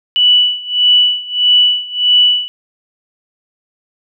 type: tone with tremolo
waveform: sine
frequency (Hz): 2960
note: F#7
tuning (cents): 0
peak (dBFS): -5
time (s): 0.16-2.48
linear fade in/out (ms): 0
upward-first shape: sine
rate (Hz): 1.6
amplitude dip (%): 90
effects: none